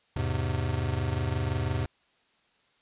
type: chord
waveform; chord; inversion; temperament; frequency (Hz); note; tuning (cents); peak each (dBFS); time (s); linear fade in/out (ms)
square; E augmented; none; just; 82.41 / 103.01 / 128.76; E2 / G#2 / B#2; 0 / -14 / -27; -32; 0.16-1.86; 5
effects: white hiss -67 dBFS RMS until 2.81 s + resampled to 8000 Hz